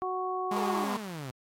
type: harmonic tone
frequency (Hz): 370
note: F#4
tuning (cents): 0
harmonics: 1 / 2 / 3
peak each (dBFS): -34 / -34 / -34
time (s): 0.02-0.84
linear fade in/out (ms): 0
type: tone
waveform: sawtooth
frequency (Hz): 204.8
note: G#3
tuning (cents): -24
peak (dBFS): -28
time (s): 0.51-0.97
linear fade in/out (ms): 5
type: band-pass noise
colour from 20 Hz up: white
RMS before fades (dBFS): -36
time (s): 0.51-0.98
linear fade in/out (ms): 20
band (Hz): 720 to 1200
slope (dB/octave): 96
type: exponential sweep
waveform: sawtooth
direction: down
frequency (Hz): 484.6 to 122.9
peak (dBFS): -33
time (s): 0.56-1.31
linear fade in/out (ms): 5
effects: AAC 48 kbps